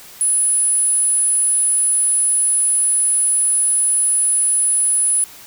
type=tone; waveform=sine; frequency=10080 Hz; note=D#9; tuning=21 cents sharp; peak=-13 dBFS; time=0.21-5.24 s; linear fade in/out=0 ms; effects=white hiss -40 dBFS RMS until 5.46 s